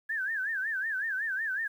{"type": "tone with vibrato", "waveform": "sine", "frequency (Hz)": 1661.2, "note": "G#6", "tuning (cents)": 0, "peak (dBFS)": -29, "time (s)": [0.09, 1.68], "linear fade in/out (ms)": 10, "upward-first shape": "sine", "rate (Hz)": 5.4, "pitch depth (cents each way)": 170, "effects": ["10-bit"]}